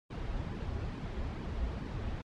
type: noise with flanger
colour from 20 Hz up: brown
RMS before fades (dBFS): -37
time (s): 0.1-2.22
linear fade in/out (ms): 10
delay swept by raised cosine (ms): 1.4 to 6.8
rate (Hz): 2.3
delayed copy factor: -0.7
effects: low-pass 4000 Hz 12 dB/octave + MP3 64 kbps